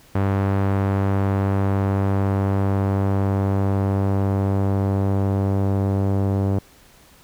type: tone with low-pass filter sweep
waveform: sawtooth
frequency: 98 Hz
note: G2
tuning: in tune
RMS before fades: -20 dBFS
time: 0.15-6.59 s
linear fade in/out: 5 ms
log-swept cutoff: 1500 to 650 Hz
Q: 0.85
effects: pink hiss -51 dBFS RMS until 7.23 s